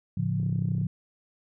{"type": "chord", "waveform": "sine", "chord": "A augmented", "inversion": "none", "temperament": "equal with one note detuned", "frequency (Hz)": [110, 141.26, 174.61], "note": ["A2", "C#3", "E#3"], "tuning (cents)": [0, 33, 0], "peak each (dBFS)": -29, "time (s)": [0.17, 0.87], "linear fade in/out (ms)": 5}
{"type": "click train", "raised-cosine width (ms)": 3, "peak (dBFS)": -31, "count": 14, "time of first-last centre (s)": [0.4, 0.814], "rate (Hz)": 31.4}
{"effects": []}